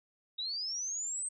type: linear sweep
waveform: sine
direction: up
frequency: 3744 to 8372 Hz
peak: -34 dBFS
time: 0.38-1.29 s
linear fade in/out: 10 ms
effects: none